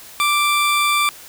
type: tone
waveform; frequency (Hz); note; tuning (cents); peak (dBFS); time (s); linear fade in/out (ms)
20% pulse; 1175; D6; +1; -10; 0.2-1.09; 0
effects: white hiss -40 dBFS RMS until 1.28 s